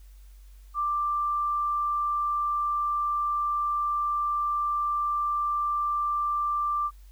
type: tone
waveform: sine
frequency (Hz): 1180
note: D6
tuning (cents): +8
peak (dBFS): -24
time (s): 0.74-6.91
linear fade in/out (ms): 50
effects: added 48 Hz sine -46 dBFS peak until 7.11 s + white hiss -64 dBFS RMS until 7.11 s